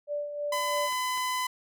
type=tone with tremolo; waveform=sine; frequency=585 Hz; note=D5; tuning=7 cents flat; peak=-28 dBFS; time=0.07-0.9 s; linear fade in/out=50 ms; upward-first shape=sine; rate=3.1 Hz; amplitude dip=55%
type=tone; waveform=sawtooth; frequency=1010 Hz; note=B5; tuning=39 cents sharp; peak=-24 dBFS; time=0.52-1.47 s; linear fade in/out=5 ms
type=clicks; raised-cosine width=0.3 ms; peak=-34 / -37 / -36 / -30 / -29 dBFS; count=5; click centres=0.773 / 0.822 / 0.873 / 0.925 / 1.175 s
effects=none